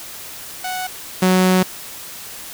sawtooth tone pair in turn, 740 / 185 Hz, F#5 / F#3, 0 / 0 cents, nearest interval 2 octaves, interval 2400 cents, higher first, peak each -19 / -8 dBFS, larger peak second, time 0.64-0.87 / 1.22-1.63 s, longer second, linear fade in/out 5 ms, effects white hiss -34 dBFS RMS until 2.53 s

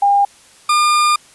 sine / 40% pulse tone pair in turn, 805 / 1206.1 Hz, G5 / D6, +46 / +46 cents, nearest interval perfect fifth, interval 700 cents, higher second, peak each -9 / -10 dBFS, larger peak first, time 0.02-0.25 / 0.69-1.16 s, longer second, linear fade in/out 5 ms, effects white hiss -46 dBFS RMS until 1.34 s + resampled to 24000 Hz

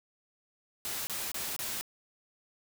white noise bursts, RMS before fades -36 dBFS, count 4, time 0.85-1.811 s, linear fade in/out 0 ms, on 220 ms, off 27 ms, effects none

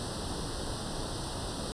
pink noise with comb filter, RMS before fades -36 dBFS, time 0-1.72 s, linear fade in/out 0 ms, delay 0.22 ms, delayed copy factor +1, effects resampled to 22050 Hz

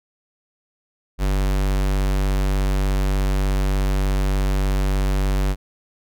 square tone, 48.32 Hz, G1, 24 cents flat, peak -18 dBFS, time 1.18-5.56 s, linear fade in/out 50 ms, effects none

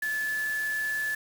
sine tone in noise, 1731 Hz, A6, 29 cents flat, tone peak -27 dBFS, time 0.02-1.15 s, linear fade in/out 5 ms, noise white, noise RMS -42 dBFS, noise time 0.02-1.15 s, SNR +12 dB, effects none

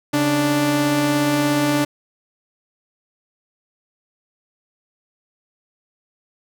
sawtooth tone pair together, 138.38 / 293.7 Hz, C#3 / D4, -3 / 0 cents, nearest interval octave + minor second, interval 1303 cents, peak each -20 / -13 dBFS, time 0.13-1.85 s, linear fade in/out 10 ms, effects none

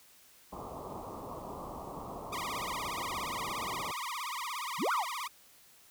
white low-pass noise, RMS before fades -43 dBFS, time 0.52-3.92 s, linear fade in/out 10 ms, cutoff 1200 Hz, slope 96 dB/octave
sawtooth tone with vibrato, 1084 Hz, C#6, 39 cents flat, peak -32 dBFS, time 2.32-5.28 s, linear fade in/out 10 ms, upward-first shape triangle, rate 17 Hz, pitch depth 280 cents each way
sine exponential two-way sweep, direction up then down, 132.4 to 1505 to 620 Hz, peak -28 dBFS, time 4.78-5.05 s, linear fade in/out 50 ms, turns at 4.92 s
effects white hiss -60 dBFS RMS until 5.9 s

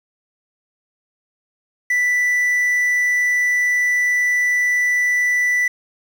triangle tone with quantisation, 1975.5 Hz, B6, in tune, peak -13 dBFS, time 1.9-5.68 s, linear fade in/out 5 ms, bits 7, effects none

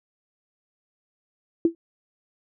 sine tone with exponential decay, 333.2 Hz, E4, 19 cents sharp, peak -11 dBFS, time 1.65-1.75 s, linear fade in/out 2 ms, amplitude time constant 20 ms, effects none

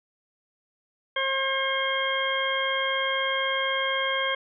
harmonic tone, 536 Hz, C5, 42 cents sharp, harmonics 1 / 2 / 3 / 4 / 6, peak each -30 / -30 / -30 / -30 / -30 dBFS, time 1.16-4.35 s, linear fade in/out 5 ms, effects none

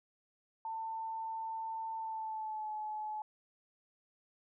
sine tone with pitch glide, 894 to 855.6 Hz, A5 to A5, +27 to -49 cents, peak -37 dBFS, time 0.65-3.22 s, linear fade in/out 2 ms, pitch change -76 cents, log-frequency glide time 1.97-2.71 s, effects none

